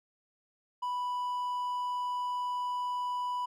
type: tone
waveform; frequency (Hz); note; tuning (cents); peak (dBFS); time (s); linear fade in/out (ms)
triangle; 987.8; B5; 0; -29; 0.82-3.46; 10
effects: none